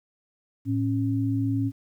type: tone pair together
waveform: sine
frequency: 110.6 / 274.1 Hz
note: A2 / C#4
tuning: +9 / -19 cents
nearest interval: octave + major third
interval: 1572 cents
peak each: -25 dBFS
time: 0.65-1.72 s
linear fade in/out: 50 ms
effects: 10-bit